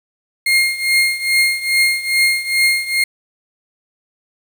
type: tone with tremolo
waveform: 35% pulse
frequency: 2132 Hz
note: C7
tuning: 32 cents sharp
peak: -8 dBFS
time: 0.46-3.04 s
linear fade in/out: 5 ms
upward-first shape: triangle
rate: 2.4 Hz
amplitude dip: 85%
effects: 7-bit